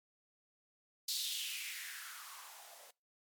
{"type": "noise with band-pass filter sweep", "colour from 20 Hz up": "violet", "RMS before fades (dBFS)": -44, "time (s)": [1.08, 2.91], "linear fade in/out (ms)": 5, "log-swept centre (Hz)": [4400, 560], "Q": 3.9, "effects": ["noise-tail reverb RT60 0.3 s tail -25 dB re dry", "MP3 96 kbps"]}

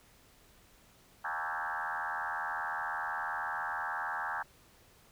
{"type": "tone with frequency modulation", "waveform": "sine", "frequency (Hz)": 1231, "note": "D#6", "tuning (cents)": -19, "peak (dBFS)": -33, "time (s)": [1.24, 4.43], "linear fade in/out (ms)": 10, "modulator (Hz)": 80.3, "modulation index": 5.8, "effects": ["pink hiss -62 dBFS RMS until 5.11 s"]}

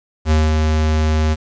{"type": "tone with ADSR envelope", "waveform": "square", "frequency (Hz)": 77.78, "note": "D#2", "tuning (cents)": 0, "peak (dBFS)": -11, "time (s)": [0.25, 1.36], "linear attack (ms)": 60, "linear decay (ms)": 200, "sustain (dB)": -3, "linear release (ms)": 35, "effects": ["resampled to 16000 Hz", "7-bit"]}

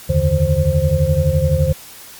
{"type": "tone cluster", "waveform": "sine", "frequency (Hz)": [76.3, 88, 142.8, 154.6, 525], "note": ["D#2", "F2", "D3", "D#3", "C5"], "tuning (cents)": [-33, 14, -48, -11, 6], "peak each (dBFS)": -19, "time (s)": [0.09, 1.73], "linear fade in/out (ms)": 10, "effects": ["white hiss -38 dBFS RMS until 2.19 s", "Opus 48 kbps"]}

